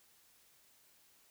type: silence
effects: white hiss -67 dBFS RMS until 1.3 s